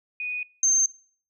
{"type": "tone pair in turn", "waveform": "sine", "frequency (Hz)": [2478, 6313], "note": ["D#7", "G8"], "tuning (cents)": [-8, 11], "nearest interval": "octave + major third", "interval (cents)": 1619, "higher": "second", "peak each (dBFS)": [-28, -17], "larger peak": "second", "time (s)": [[0.2, 0.43], [0.63, 0.86]], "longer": "neither", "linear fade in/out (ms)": 2, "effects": ["noise-tail reverb RT60 0.5 s tail -23 dB re dry"]}